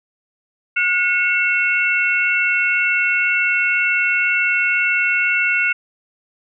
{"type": "tone cluster", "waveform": "sine", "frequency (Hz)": [1447, 2193, 2701], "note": ["F#6", "C#7", "E7"], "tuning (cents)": [-39, -19, 42], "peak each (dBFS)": -19, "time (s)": [0.76, 5.73], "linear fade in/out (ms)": 10, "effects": []}